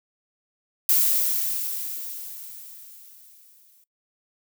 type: noise with exponential decay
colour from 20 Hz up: violet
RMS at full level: -18 dBFS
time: 0.89-3.84 s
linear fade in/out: 2 ms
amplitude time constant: 640 ms
effects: noise-tail reverb RT60 0.1 s tail -19 dB re dry